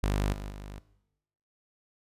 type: tone with level steps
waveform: sawtooth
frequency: 50 Hz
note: G1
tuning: 35 cents sharp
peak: -21 / -32 / -36 dBFS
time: 0.03-0.79 s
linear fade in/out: 5 ms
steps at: 0.32 / 0.49 s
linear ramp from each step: 20 ms
effects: noise-tail reverb RT60 0.9 s tail -18 dB re dry + resampled to 32000 Hz